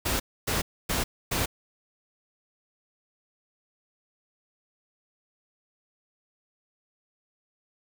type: noise bursts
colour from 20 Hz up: pink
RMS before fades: -27 dBFS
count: 4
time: 0.05-1.46 s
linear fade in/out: 10 ms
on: 150 ms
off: 270 ms
effects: none